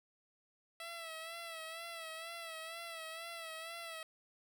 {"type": "tone with vibrato", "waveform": "10% pulse", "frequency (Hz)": 659.3, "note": "E5", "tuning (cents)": 0, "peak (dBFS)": -36, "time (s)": [0.8, 4.03], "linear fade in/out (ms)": 2, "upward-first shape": "sine", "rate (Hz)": 2.1, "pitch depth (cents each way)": 52, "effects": []}